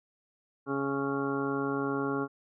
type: harmonic tone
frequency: 138.59 Hz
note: C#3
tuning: in tune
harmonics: 1 / 2 / 3 / 4 / 5 / 6 / 8 / 9 / 10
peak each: -40 / -32 / -33 / -43 / -46 / -41 / -38 / -48 / -38 dBFS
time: 0.66-2.28 s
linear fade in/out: 50 ms
effects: none